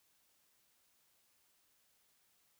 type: silence
effects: white hiss -74 dBFS RMS until 2.59 s